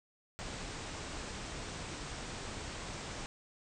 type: low-pass noise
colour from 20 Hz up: pink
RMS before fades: -43 dBFS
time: 0.39-3.26 s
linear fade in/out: 0 ms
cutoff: 8600 Hz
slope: 96 dB/octave
effects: none